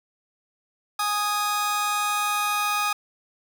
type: tone pair together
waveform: sawtooth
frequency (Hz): 829 / 1243.4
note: G#5 / D#6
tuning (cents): -3 / -2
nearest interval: perfect fifth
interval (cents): 701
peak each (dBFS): -24 / -20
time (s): 0.99-2.93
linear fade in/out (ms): 5
effects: none